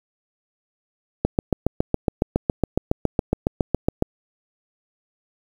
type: click train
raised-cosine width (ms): 2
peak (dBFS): -4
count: 21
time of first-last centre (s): 1.25-4.024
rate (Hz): 7.21
effects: 7-bit